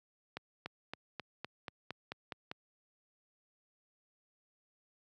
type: accelerating click train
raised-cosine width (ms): 0.3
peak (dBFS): -24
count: 10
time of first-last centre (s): 0.37-2.515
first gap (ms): 290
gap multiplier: 0.95
effects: high-pass 100 Hz 12 dB/octave